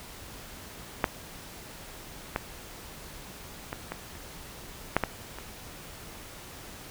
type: clicks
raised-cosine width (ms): 0.5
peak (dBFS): -7 / -12 / -18 / -18 / -30 / -6 / -10 / -24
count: 8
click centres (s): 1.042 / 2.361 / 3.729 / 3.92 / 4.153 / 4.966 / 5.037 / 5.386
effects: pink hiss -45 dBFS RMS until 6.9 s